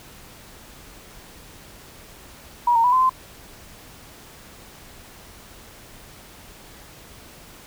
sine tone with pitch steps, 961 / 918 / 985 / 1029 / 1036 Hz, B5 / A#5 / B5 / C6 / C6, -48 / -27 / -5 / -29 / -17 cents, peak -14 dBFS, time 2.67-3.095 s, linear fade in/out 5 ms, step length 85 ms, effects pink hiss -45 dBFS RMS until 7.66 s

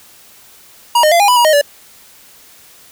square tone with pitch steps, 953 / 612 / 685 / 814 / 989 / 957 / 621 / 577 Hz, A#5 / D#5 / F5 / G#5 / B5 / A#5 / D#5 / D5, +38 / -29 / -34 / -35 / +2 / +45 / -3 / -31 cents, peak -8 dBFS, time 0.95-1.614 s, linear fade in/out 5 ms, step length 83 ms, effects white hiss -43 dBFS RMS until 2.91 s

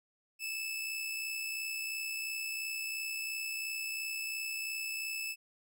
sawtooth tone with amplitude modulation, 2621 Hz, E7, 11 cents flat, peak -31 dBFS, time 0.39-5.36 s, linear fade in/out 50 ms, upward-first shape sine, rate 62.9 Hz, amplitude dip 35%, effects none

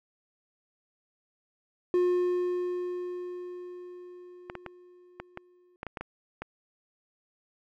triangle tone with exponential decay, 358 Hz, F4, 43 cents sharp, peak -19 dBFS, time 1.94-5.76 s, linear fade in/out 1 ms, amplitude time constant 830 ms
clicks, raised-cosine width 0.5 ms, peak -21 dBFS, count 10, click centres 4.499 / 4.553 / 4.663 / 5.2 / 5.374 / 5.831 / 5.867 / 5.972 / 6.01 / 6.42 s
effects none

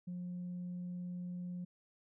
sine tone, 178.2 Hz, F3, 35 cents sharp, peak -38 dBFS, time 0.07-1.65 s, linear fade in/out 10 ms, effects tanh soft clip ceiling -37 dBFS

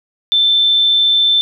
sine tone, 3543 Hz, A7, 11 cents sharp, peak -9 dBFS, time 0.32-1.41 s, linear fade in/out 0 ms, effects none

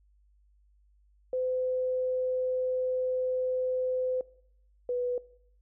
sine tone pair in turn, 510 / 492.9 Hz, C5 / B4, -44 / -3 cents, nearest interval minor second, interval 59 cents, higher first, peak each -27 dBFS, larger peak neither, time 1.33-4.21 / 4.89-5.18 s, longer first, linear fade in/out 2 ms, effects noise-tail reverb RT60 0.7 s tail -21 dB re dry + added 50 Hz sine -61 dBFS peak until 5.61 s

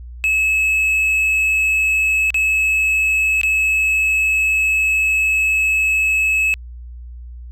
triangle tone with dropouts, 2587 Hz, E7, 33 cents flat, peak -12 dBFS, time 0.24-6.54 s, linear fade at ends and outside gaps 0 ms, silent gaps 2.304-2.344 / 3.414-3.433 s, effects added 60 Hz sine -31 dBFS peak until 7.51 s

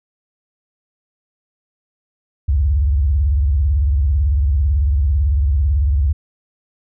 sine tone with vibrato, 70.2 Hz, C#2, 22 cents sharp, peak -12 dBFS, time 2.48-6.13 s, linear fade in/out 10 ms, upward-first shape sine, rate 18 Hz, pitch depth 270 cents each way, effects none

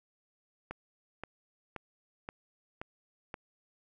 click train, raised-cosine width 0.5 ms, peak -24 dBFS, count 6, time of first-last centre 0.71-3.342 s, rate 1.9 Hz, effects none

